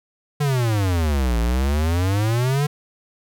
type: exponential two-way sweep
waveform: square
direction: down then up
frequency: 150.2 to 55.9 to 150.2 Hz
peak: -18 dBFS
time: 0.4-2.67 s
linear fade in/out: 10 ms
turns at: 1.39 s
effects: none